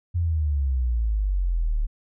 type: exponential sweep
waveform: sine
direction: down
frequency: 88.9 to 35.82 Hz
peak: -20 dBFS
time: 0.14-1.87 s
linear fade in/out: 20 ms
effects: none